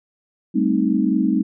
sine chord, A half-diminished seventh, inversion third, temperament equal, 196 / 220 / 261.6 / 311.1 Hz, G3 / A3 / C4 / Eb4, 0 / 0 / 0 / 0 cents, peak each -21 dBFS, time 0.54-1.43 s, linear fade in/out 20 ms, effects none

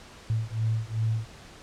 sine beating tone pair, 110 / 112.6 Hz, A2 / A2, 0 / +40 cents, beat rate 2.6 Hz, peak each -28 dBFS, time 0.3-1.25 s, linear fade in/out 0 ms, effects pink hiss -48 dBFS RMS until 1.62 s + low-pass 7000 Hz 12 dB/octave

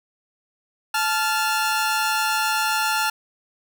sawtooth tone pair together, 870 / 1390.5 Hz, A5 / F6, -20 / -8 cents, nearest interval minor sixth, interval 812 cents, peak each -19 dBFS, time 0.94-3.1 s, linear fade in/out 5 ms, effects none

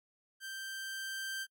sawtooth tone with level ramp, 1568 Hz, G6, in tune, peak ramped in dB -38 to -33 dBFS, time 0.4-1.47 s, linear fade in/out 50 ms, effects noise-tail reverb RT60 0.1 s tail -25 dB re dry

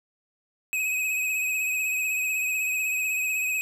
square tone with vibrato, 2538 Hz, D#7, 34 cents sharp, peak -25 dBFS, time 0.73-3.61 s, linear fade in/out 0 ms, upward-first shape triangle, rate 16 Hz, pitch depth 44 cents each way, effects none

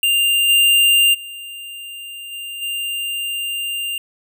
square tone with level steps, 2794 Hz, F7, in tune, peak -14 / -11 / -31 / -28 / -22 dBFS, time 0.03-3.98 s, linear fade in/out 2 ms, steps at 0.48 / 1.13 / 2.31 / 2.61 s, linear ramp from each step 20 ms, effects none

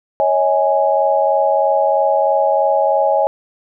sine chord, C# suspended second, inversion none, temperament equal with one note detuned, 554.4 / 637.5 / 830.6 Hz, C#5 / D#5 / G#5, 0 / +42 / 0 cents, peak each -16 dBFS, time 0.2-3.27 s, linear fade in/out 0 ms, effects none

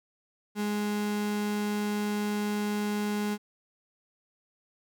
35% pulse tone, 208 Hz, G#3, 3 cents sharp, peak -26 dBFS, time 0.55-3.38 s, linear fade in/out 50 ms, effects none

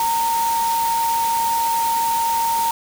sine tone in noise, 921 Hz, A#5, 21 cents flat, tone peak -17 dBFS, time 0-2.71 s, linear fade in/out 2 ms, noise white, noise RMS -28 dBFS, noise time 0-2.71 s, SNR +8 dB, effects none

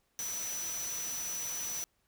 sine tone in noise, 5940 Hz, F#8, 6 cents sharp, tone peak -36 dBFS, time 0.19-1.84 s, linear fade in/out 0 ms, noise white, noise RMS -42 dBFS, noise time 0.19-1.84 s, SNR +3 dB, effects pink hiss -75 dBFS RMS until 2.07 s

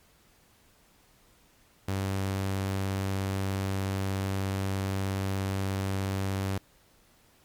sawtooth tone, 96.8 Hz, G2, 21 cents flat, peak -24 dBFS, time 1.88-6.58 s, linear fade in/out 5 ms, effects pink hiss -62 dBFS RMS until 7.44 s + MP3 96 kbps

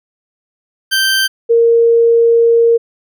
20% pulse / sine tone pair in turn, 1561 / 464.1 Hz, G6 / A#4, -8 / -8 cents, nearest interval octave + major sixth, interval 2100 cents, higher first, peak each -6 dBFS, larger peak neither, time 0.91-1.28 / 1.49-2.78 s, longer second, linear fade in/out 20 ms, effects none

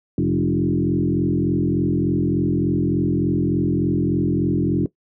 sine tone with frequency modulation, 233.1 Hz, A#3, in tune, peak -16 dBFS, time 0.18-4.86 s, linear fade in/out 2 ms, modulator 43.4 Hz, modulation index 2.8, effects noise-tail reverb RT60 0.1 s tail -17 dB re dry

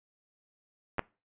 clicks, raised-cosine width 0.5 ms, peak -19 / -12 dBFS, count 2, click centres 0.983 / 0.993 s, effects noise-tail reverb RT60 0.3 s tail -23 dB re dry + resampled to 8000 Hz

